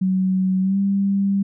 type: tone with pitch glide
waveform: sine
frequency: 187.5 to 197.51 Hz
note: F#3 to G3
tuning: +23 to +13 cents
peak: -16 dBFS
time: 0.01-1.43 s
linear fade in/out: 10 ms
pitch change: +90 cents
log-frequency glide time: 0.61-0.78 s
effects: none